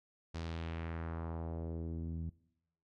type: tone with low-pass filter sweep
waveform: sawtooth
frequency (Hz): 82.41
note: E2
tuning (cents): 0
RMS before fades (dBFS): -41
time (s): 0.34-2.3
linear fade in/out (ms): 10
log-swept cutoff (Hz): 5500 to 170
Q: 1.5
effects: noise-tail reverb RT60 0.8 s tail -21 dB re dry